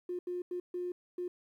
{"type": "tone bursts at uneven times", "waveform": "triangle", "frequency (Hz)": 356.8, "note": "F4", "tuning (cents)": 37, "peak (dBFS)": -30, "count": 5, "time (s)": [[0.09, 0.19], [0.27, 0.42], [0.51, 0.6], [0.74, 0.92], [1.18, 1.28]], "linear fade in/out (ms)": 5, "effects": ["tanh soft clip ceiling -32 dBFS", "12-bit"]}